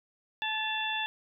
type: harmonic tone with a mistuned harmonic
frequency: 869 Hz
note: A5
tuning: 22 cents flat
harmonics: 1 / 2 / 3 / 4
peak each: -35 / -35 / -35 / -35 dBFS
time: 0.42-1.06 s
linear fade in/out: 0 ms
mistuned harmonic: 3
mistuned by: +63 cents
effects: none